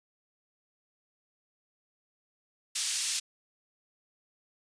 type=band-pass noise; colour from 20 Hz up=white; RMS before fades=-31 dBFS; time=2.75-3.2 s; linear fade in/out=10 ms; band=3100 to 8800 Hz; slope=12 dB/octave; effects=resampled to 22050 Hz